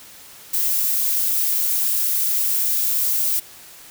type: noise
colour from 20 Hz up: violet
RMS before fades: -20 dBFS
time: 0.53-3.4 s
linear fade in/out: 10 ms
effects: white hiss -43 dBFS RMS until 3.9 s